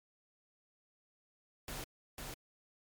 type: noise with echo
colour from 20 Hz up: pink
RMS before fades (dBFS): -43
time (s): 1.68-1.84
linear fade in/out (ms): 2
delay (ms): 500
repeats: 1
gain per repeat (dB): -2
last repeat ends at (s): 2.34
effects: MP3 96 kbps